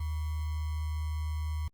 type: tone with sample-and-hold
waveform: sine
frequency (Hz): 77.2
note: D#2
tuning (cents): -13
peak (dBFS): -30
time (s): 0-1.68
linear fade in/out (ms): 5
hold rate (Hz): 1050
effects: Opus 24 kbps